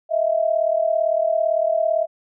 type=tone pair together; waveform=sine; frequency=635.2 / 673 Hz; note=D#5 / E5; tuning=+36 / +36 cents; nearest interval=minor second; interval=100 cents; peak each=-19 / -20 dBFS; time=0.09-2.07 s; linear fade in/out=50 ms; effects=none